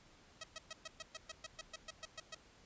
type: tone bursts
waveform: 5% pulse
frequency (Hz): 640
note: D#5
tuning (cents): +49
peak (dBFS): -33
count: 14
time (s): 0.41-2.348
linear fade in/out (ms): 5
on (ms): 27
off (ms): 120
effects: pink hiss -64 dBFS RMS until 2.65 s + resampled to 16000 Hz